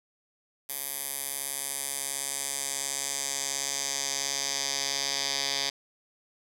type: tone with band-pass filter sweep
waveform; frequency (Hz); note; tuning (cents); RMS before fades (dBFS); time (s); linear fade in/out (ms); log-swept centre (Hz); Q
10% pulse; 138.59; C#3; 0; -32; 0.69-5.7; 5; 12000 to 4700; 2
effects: none